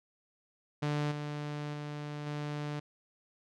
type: tone with level steps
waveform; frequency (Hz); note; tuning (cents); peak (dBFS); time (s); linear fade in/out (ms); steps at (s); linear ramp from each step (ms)
sawtooth; 147.8; D3; +11; -26 / -32 / -34 / -31; 0.82-2.8; 10; 1.11 / 1.73 / 2.26; 10
effects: low-pass 5000 Hz 12 dB/octave